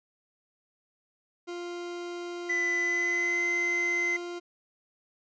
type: tone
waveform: 40% pulse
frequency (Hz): 349.2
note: F4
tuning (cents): 0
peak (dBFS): -34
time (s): 1.47-4.4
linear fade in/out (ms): 20
type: tone with pitch glide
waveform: triangle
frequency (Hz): 2001 to 2058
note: B6 to C7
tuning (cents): +22 to -29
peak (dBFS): -24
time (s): 2.49-4.17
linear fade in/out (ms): 10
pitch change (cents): +49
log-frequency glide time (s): 2.81-3.46
effects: resampled to 16000 Hz